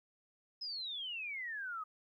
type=exponential sweep; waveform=sine; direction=down; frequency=5180 to 1233 Hz; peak=-39 dBFS; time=0.61-1.84 s; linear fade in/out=10 ms; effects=13-bit